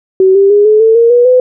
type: tone with pitch steps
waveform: sine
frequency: 378.7 / 394.6 / 411.1 / 428.3 / 446.2 / 464.9 / 484.4 / 504.6 Hz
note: F#4 / G4 / G#4 / A4 / A4 / A#4 / B4 / B4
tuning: +40 / +11 / -18 / -47 / +24 / -5 / -34 / +37 cents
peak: -3 dBFS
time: 0.2-1.4 s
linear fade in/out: 2 ms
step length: 150 ms
effects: none